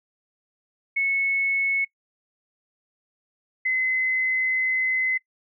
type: tone pair in turn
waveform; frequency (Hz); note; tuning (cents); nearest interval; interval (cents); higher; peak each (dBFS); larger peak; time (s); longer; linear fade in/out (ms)
sine; 2200 / 2042; C#7 / C7; -14 / -43; minor second; 129; first; -20; neither; 0.96-1.85 / 3.65-5.18; second; 10
effects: noise-tail reverb RT60 0.1 s tail -23 dB re dry